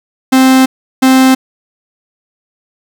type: tone bursts at uneven times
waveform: 45% pulse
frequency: 261.6 Hz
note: C4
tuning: in tune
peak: -4 dBFS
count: 2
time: 0.32-0.66 / 1.02-1.35 s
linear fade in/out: 10 ms
effects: 7-bit